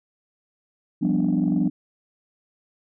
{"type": "chord", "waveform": "sine", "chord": "G dominant seventh", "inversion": "third", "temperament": "equal", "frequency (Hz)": [174.61, 196, 246.9, 293.7], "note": ["F3", "G3", "B3", "D4"], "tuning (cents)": [0, 0, 0, 0], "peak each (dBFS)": -23, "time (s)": [1.01, 1.7], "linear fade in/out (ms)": 20, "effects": ["tanh soft clip ceiling -13 dBFS"]}